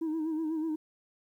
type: tone with vibrato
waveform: sine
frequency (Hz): 317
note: D#4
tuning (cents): +32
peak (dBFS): -27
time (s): 0.01-0.76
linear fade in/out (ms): 10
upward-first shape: sine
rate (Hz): 8.1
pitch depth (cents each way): 61
effects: tanh soft clip ceiling -28 dBFS + 11-bit